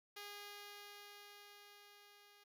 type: tone with level ramp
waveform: 5% pulse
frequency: 409.6 Hz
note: G#4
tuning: 24 cents flat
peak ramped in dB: -37 to -53 dBFS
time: 0.16-2.44 s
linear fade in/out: 10 ms
effects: none